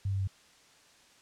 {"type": "tone with pitch steps", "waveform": "sine", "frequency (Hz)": [98, 97.1, 96.21], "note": ["G2", "G2", "G2"], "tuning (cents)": [0, -16, -32], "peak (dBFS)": -28, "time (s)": [0.05, 0.275], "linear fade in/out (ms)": 5, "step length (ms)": 75, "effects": ["white hiss -60 dBFS RMS until 1.21 s", "low-pass 7000 Hz 12 dB/octave"]}